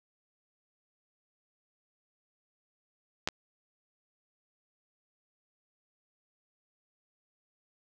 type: clicks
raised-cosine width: 0.2 ms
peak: -11 / -18 dBFS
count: 2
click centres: 3.275 / 3.287 s
effects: none